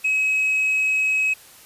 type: tone with tanh clipping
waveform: sine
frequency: 2555 Hz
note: D#7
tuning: 45 cents sharp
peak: -18 dBFS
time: 0.04-1.34 s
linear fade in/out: 10 ms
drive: 1 dB
effects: white hiss -47 dBFS RMS until 1.65 s + resampled to 32000 Hz